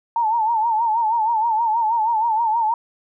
sine tone with vibrato, 900 Hz, A5, 39 cents sharp, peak -16 dBFS, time 0.16-2.74 s, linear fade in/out 2 ms, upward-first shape sine, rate 6.3 Hz, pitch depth 91 cents each way, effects none

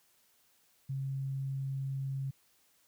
sine tone, 135.5 Hz, C#3, 39 cents flat, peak -33 dBFS, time 0.89-2.31 s, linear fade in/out 10 ms, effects white hiss -69 dBFS RMS until 2.87 s

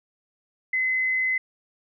sine tone, 2039 Hz, C7, 45 cents flat, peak -21 dBFS, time 0.73-1.38 s, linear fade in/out 5 ms, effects none

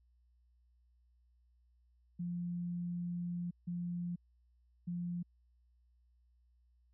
sine tone bursts at uneven times, 174.61 Hz, F3, in tune, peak -36 dBFS, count 3, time 2.19-3.51 / 3.67-4.16 / 4.87-5.23 s, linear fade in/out 10 ms, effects added 60 Hz sine -67 dBFS peak until 6.93 s

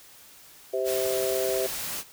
harmonic tone, 130.1 Hz, C3, 9 cents flat, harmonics 3 / 4 / 5, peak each -28 / -29 / -30 dBFS, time 0.73-1.67 s, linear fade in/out 10 ms
white noise, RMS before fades -33 dBFS, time 0.84-2.04 s, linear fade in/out 50 ms
effects white hiss -51 dBFS RMS until 2.12 s

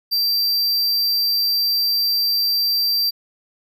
square tone, 4699 Hz, D8, in tune, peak -17 dBFS, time 0.11-3.11 s, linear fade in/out 20 ms, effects none

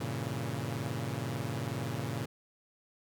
sawtooth chord, G diminished seventh, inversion none, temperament equal, 98 / 116.54 / 138.59 / 164.81 Hz, G2 / Bb2 / Db3 / Fb3, 0 / 0 / 0 / 0 cents, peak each -38 / -33 / -34 / -39 dBFS, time 0-2.26 s, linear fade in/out 10 ms, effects none

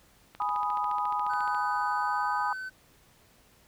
click train, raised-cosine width 0.3 ms, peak -29 dBFS, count 18, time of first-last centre 0.35-1.547 s, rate 14.2 Hz
sine chord, G# minor, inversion none, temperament equal, 830.6 / 987.8 / 1244.5 Hz, G#5 / B5 / D#6, 0 / 0 / 0 cents, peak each -31 dBFS, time 0.4-2.53 s, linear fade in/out 2 ms
triangle tone with pitch glide, 1505 to 1520.7 Hz, F#6 to F#6, +29 to +47 cents, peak -33 dBFS, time 1.29-2.7 s, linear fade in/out 20 ms, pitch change +18 cents, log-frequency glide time 1.96-2.3 s
effects pink hiss -61 dBFS RMS until 3.67 s

